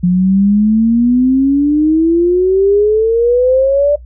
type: exponential sweep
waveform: sine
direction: up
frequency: 175.7 to 590 Hz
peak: -7 dBFS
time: 0.03-3.96 s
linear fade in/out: 10 ms
effects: noise-tail reverb RT60 0.1 s tail -18 dB re dry + added 60 Hz sine -31 dBFS peak until 4.05 s